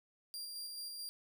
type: tone with tremolo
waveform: sawtooth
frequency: 4766 Hz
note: D8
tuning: 25 cents sharp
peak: -39 dBFS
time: 0.34-1.09 s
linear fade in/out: 0 ms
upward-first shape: square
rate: 4.6 Hz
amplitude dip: 25%
effects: none